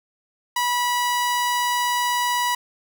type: tone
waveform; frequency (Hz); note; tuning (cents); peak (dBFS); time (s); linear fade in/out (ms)
sawtooth; 976; B5; -21; -16; 0.56-2.55; 5
effects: none